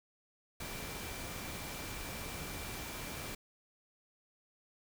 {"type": "tone in noise", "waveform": "sine", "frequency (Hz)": 2349, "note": "D7", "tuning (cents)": 0, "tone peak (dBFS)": -52, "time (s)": [0.6, 3.35], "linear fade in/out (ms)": 5, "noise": "pink", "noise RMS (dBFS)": -43, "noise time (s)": [0.6, 3.35], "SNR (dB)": -12, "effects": []}